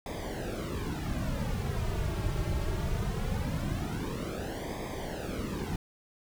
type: noise with flanger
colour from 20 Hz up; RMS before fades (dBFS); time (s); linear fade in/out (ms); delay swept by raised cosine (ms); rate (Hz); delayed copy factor
brown; -33; 0.06-5.76; 2; 0.7 to 4.1; 0.21; -0.85
effects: none